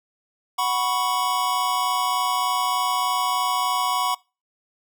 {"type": "chord", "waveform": "square", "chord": "F# suspended fourth", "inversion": "none", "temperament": "just", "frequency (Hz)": [740, 986.7, 1110], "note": ["F#5", "B5", "C#6"], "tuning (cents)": [0, -2, 2], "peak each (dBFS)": [-28, -25, -25], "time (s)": [0.58, 4.15], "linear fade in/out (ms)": 10, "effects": ["noise-tail reverb RT60 0.3 s tail -24 dB re dry"]}